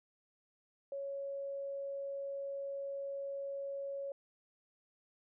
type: tone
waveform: sine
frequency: 555 Hz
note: C#5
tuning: 2 cents sharp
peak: -38 dBFS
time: 0.92-4.12 s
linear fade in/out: 2 ms
effects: none